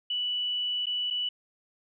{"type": "tone with dropouts", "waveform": "sine", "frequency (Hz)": 2960, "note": "F#7", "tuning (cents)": 0, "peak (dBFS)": -27, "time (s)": [0.1, 1.29], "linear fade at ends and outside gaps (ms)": 5, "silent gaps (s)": [[0.858, 0.867], [1.103, 1.107]], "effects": []}